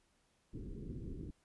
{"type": "low-pass noise", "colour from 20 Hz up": "pink", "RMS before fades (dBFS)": -45, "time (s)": [0.53, 1.31], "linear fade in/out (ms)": 10, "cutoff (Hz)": 400, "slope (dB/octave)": 48, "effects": ["pink hiss -75 dBFS RMS until 1.44 s", "resampled to 24000 Hz"]}